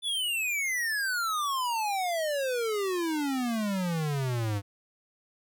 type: exponential sweep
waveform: square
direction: down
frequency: 3520 to 98.1 Hz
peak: -28 dBFS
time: 0.02-4.62 s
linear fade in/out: 50 ms
effects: none